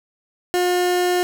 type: tone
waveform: 30% pulse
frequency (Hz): 358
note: F4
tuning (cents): +43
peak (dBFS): -14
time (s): 0.54-1.23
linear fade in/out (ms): 0
effects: none